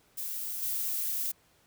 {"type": "noise with level steps", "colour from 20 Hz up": "violet", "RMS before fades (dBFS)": [-36, -32], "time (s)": [0.17, 1.32], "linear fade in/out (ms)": 10, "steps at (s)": 0.62, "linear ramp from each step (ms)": 10, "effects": ["pink hiss -65 dBFS RMS until 1.66 s", "high-pass 60 Hz 12 dB/octave"]}